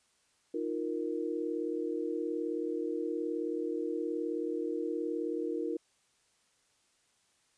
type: chord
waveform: sine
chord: Eb suspended second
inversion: none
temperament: just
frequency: 311.1 / 350 / 466.7 Hz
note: Eb4 / F4 / Bb4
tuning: 0 / +4 / +2 cents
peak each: -36 / -36 / -36 dBFS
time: 0.54-5.77 s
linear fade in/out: 5 ms
effects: white hiss -71 dBFS RMS until 7.57 s + resampled to 22050 Hz